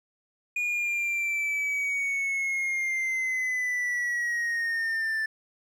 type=linear sweep; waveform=triangle; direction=down; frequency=2450 to 1760 Hz; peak=-24 dBFS; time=0.56-5.26 s; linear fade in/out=5 ms; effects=none